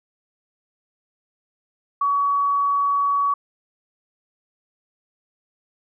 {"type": "tone", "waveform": "sine", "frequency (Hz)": 1130, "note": "C#6", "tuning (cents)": 33, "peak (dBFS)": -17, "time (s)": [2.01, 3.34], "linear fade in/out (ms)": 5, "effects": []}